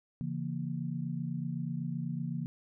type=chord; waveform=sine; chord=A# diminished; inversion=first; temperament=just; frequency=139.85 / 167.82 / 233.1 Hz; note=C#3 / E3 / A#3; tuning=+16 / +31 / 0 cents; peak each=-37 / -36 / -39 dBFS; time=0.21-2.46 s; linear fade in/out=0 ms; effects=none